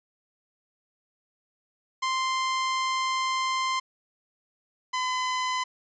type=tone pair in turn; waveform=sawtooth; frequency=1045 / 1015.3 Hz; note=C6 / B5; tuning=-2 / +48 cents; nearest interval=unison; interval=50 cents; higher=first; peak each=-21 / -22 dBFS; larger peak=first; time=2.02-3.8 / 4.93-5.64 s; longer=first; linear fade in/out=10 ms; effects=resampled to 16000 Hz